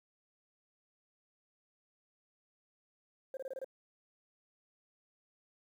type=tone bursts; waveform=sine; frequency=530 Hz; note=C5; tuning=22 cents sharp; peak=-36 dBFS; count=6; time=3.34-3.645 s; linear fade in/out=2 ms; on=30 ms; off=25 ms; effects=tanh soft clip ceiling -36 dBFS + 11-bit